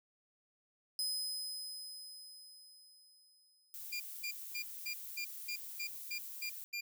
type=tone with exponential decay; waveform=sawtooth; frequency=5040 Hz; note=D#8; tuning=21 cents sharp; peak=-31 dBFS; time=0.99-3.98 s; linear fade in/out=1 ms; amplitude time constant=650 ms
type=noise; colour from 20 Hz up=violet; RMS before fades=-47 dBFS; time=3.74-6.64 s; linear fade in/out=0 ms
type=tone bursts; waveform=25% pulse; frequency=2400 Hz; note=D7; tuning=37 cents sharp; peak=-34 dBFS; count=10; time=3.92-6.81 s; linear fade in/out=10 ms; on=82 ms; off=230 ms
effects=none